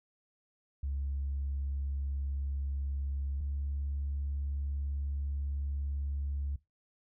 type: tone pair in turn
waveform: sine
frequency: 69.3 / 70.47 Hz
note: C#2 / C#2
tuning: 0 / +29 cents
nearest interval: unison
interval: 29 cents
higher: second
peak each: -31 / -31 dBFS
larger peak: neither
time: 0.83-3.41 / 3.41-6.56 s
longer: second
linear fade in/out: 5 ms
effects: noise-tail reverb RT60 0.2 s tail -20 dB re dry + tanh soft clip ceiling -28 dBFS